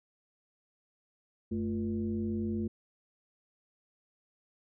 sine tone with frequency modulation, 220 Hz, A3, in tune, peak -30 dBFS, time 1.51-2.68 s, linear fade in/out 10 ms, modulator 129 Hz, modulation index 0.93, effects none

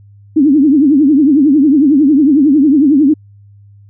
sine tone with vibrato, 287.8 Hz, D4, 35 cents flat, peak -5 dBFS, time 0.36-3.14 s, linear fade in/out 10 ms, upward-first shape triangle, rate 11 Hz, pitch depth 210 cents each way, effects added 101 Hz sine -38 dBFS peak until 3.89 s

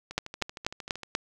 two click trains, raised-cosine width 0.2 ms, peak -9 / -22 dBFS, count 5 / 13, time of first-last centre 0.18-1.151 / 0.11-1.033 s, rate 4.12 / 13 Hz, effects none

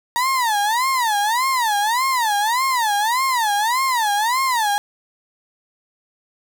35% pulse tone with vibrato, 932.3 Hz, A#5, in tune, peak -15 dBFS, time 0.16-4.78 s, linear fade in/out 0 ms, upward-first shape sine, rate 1.7 Hz, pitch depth 240 cents each way, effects none

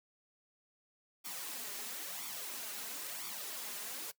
white noise with flanger, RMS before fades -43 dBFS, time 1.24-4.12 s, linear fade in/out 20 ms, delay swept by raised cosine 0.87 to 4.97 ms, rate 0.99 Hz, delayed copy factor +0.7, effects noise-tail reverb RT60 0.1 s tail -20 dB re dry + high-pass 200 Hz 12 dB/octave

